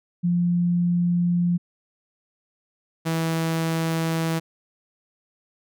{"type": "tone pair in turn", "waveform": ["sine", "sawtooth"], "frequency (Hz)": [174.61, 163.17], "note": ["F3", "E3"], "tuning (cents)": [0, -17], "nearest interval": "minor second", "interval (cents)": 117, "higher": "first", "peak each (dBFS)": -18, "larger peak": "neither", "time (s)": [[0.23, 1.58], [3.05, 4.4]], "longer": "neither", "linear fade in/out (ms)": 20, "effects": []}